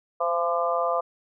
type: harmonic tone with a mistuned harmonic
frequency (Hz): 170.5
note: F3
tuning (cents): -41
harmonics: 3 / 4 / 5 / 6 / 7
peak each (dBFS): -27 / -26 / -36 / -30 / -28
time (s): 0.2-1.01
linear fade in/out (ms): 10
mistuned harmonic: 3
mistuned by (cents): +18
effects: none